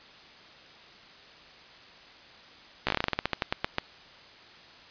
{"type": "slowing click train", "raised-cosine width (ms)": 0.3, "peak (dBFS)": -9, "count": 17, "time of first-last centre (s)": [2.87, 3.784], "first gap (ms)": 15, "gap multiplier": 1.16, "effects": ["white hiss -51 dBFS RMS until 4.9 s", "resampled to 11025 Hz"]}